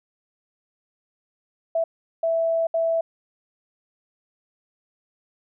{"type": "tone bursts at uneven times", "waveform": "sine", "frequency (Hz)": 659.3, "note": "E5", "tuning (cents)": 0, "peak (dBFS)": -19, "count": 3, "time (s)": [[1.75, 1.84], [2.23, 2.67], [2.74, 3.01]], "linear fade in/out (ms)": 5, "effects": []}